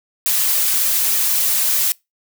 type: noise with flanger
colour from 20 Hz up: blue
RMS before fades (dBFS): -17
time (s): 0.26-1.92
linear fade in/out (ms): 0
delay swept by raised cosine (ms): 1.6 to 5.9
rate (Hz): 3.3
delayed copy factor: +0.6
effects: noise-tail reverb RT60 0.2 s tail -24 dB re dry